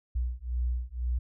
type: beating tone pair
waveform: sine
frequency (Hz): 60 / 62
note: B1 / B1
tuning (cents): -49 / +7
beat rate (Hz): 2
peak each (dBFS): -31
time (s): 0.15-1.19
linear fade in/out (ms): 10
effects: none